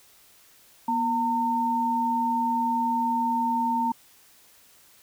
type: tone pair together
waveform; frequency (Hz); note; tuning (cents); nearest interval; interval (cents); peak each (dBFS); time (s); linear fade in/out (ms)
sine; 241 / 910; B3 / A#5; -42 / -42; octave + major seventh; 2300; -28 / -23; 0.88-3.92; 5
effects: white hiss -56 dBFS RMS until 5.02 s